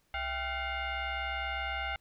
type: tone with frequency modulation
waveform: sine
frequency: 661 Hz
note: E5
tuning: 5 cents sharp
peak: -32 dBFS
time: 0.14-1.96 s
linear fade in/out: 2 ms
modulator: 725 Hz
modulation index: 2.9
effects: pink hiss -72 dBFS RMS until 2 s